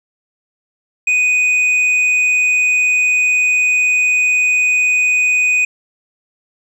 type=tone with hard clipping; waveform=sine; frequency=2489 Hz; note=D#7; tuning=in tune; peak=-12 dBFS; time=1.07-5.65 s; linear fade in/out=5 ms; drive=4 dB; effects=none